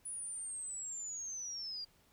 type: linear sweep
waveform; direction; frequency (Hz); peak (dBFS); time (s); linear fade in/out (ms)
sine; down; 9910 to 4729; -40; 0.05-1.85; 10
effects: pink hiss -69 dBFS RMS until 2.12 s